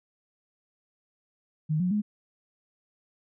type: tone with pitch steps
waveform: sine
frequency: 154.5 / 180.9 / 209.4 Hz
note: D#3 / F#3 / G#3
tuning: -12 / -39 / +15 cents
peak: -23 dBFS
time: 1.69-2.02 s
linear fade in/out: 20 ms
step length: 110 ms
effects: none